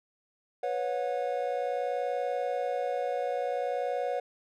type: chord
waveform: triangle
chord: B suspended second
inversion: none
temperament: equal with one note detuned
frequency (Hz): 493.9 / 554.4 / 724.3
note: B4 / C#5 / F#5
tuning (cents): 0 / 0 / -37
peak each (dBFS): -31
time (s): 0.63-4.2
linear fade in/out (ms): 5
effects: none

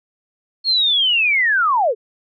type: linear sweep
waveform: sine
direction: down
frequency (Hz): 4332 to 398.6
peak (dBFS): -13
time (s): 0.64-1.95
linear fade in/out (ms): 50
effects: none

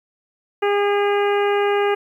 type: harmonic tone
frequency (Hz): 406.8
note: G#4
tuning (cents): -36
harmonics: 1 / 2 / 3 / 4 / 5 / 6 / 7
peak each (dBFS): -17 / -23 / -27 / -29 / -31 / -33 / -34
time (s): 0.62-1.95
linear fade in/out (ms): 10
effects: 9-bit

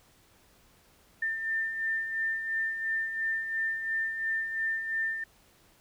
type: beating tone pair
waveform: sine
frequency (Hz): 1793 / 1795.9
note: A6 / A6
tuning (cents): +32 / +35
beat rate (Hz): 2.9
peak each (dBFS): -38 / -29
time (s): 1.22-5.24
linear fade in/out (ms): 5
effects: pink hiss -62 dBFS RMS until 5.8 s

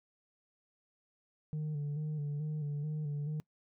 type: tone with vibrato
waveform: sine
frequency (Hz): 149.3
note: D3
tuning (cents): +29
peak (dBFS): -31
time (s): 1.53-3.4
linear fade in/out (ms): 0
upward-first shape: square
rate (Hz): 2.3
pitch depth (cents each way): 42
effects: noise-tail reverb RT60 0.1 s tail -25 dB re dry + tanh soft clip ceiling -33 dBFS

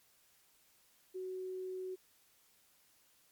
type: tone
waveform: sine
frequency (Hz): 372.4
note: F#4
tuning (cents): +11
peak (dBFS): -39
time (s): 1.14-1.96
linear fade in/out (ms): 20
effects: white hiss -69 dBFS RMS until 3.31 s + MP3 96 kbps

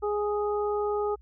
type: harmonic tone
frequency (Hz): 415.3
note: G#4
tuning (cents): 0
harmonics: 1 / 2 / 3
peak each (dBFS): -26 / -33 / -35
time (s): 0.02-1.16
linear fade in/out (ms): 20
effects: added 60 Hz sine -50 dBFS peak until 1.21 s

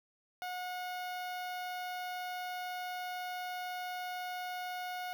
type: tone with notch filter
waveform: sawtooth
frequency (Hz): 726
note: F#5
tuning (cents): -33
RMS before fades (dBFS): -40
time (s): 0.42-5.13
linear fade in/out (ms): 0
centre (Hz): 7800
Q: 1
effects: none

